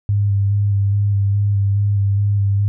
sine tone with vibrato, 100.7 Hz, G2, 47 cents sharp, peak -13 dBFS, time 0.09-2.68 s, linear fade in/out 0 ms, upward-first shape square, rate 2.4 Hz, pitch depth 19 cents each way, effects none

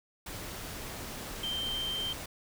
sine tone in noise, 3136 Hz, G7, in tune, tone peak -32 dBFS, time 1.43-2.13 s, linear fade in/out 5 ms, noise pink, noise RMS -41 dBFS, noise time 0.26-2.26 s, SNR +6 dB, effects none

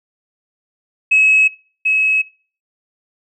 sine tone pair in turn, 2570 / 2570 Hz, E7 / E7, -45 / -45 cents, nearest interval unison, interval 0 cents, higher neither, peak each -8 / -12 dBFS, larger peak first, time 1.11-1.48 / 1.85-2.22 s, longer neither, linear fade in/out 10 ms, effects noise-tail reverb RT60 0.4 s tail -20 dB re dry + tanh soft clip ceiling -4 dBFS

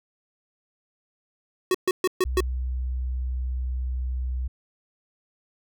square tone bursts, 370 Hz, F#4, in tune, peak -19 dBFS, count 5, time 1.71-2.405 s, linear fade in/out 2 ms, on 35 ms, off 130 ms
sine tone, 63.1 Hz, B1, 38 cents sharp, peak -25 dBFS, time 2.25-4.48 s, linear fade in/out 10 ms
effects none

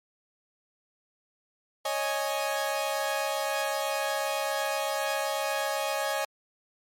sawtooth chord, C# suspended second, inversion none, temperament equal, 554.4 / 622.3 / 830.6 Hz, C#5 / D#5 / G#5, 0 / 0 / 0 cents, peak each -28 dBFS, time 1.85-6.25 s, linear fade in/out 5 ms, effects MP3 64 kbps

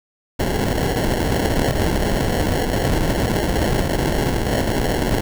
pink noise with sample-and-hold, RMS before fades -19 dBFS, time 0.39-5.21 s, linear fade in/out 10 ms, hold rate 1225 Hz, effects none

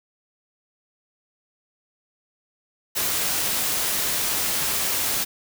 white noise, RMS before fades -24 dBFS, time 2.95-5.25 s, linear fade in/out 20 ms, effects none

